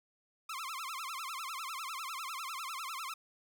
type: tone with vibrato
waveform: sawtooth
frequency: 1182 Hz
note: D6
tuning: 11 cents sharp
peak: -35 dBFS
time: 0.49-3.14 s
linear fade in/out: 5 ms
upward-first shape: sine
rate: 10 Hz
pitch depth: 240 cents each way
effects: none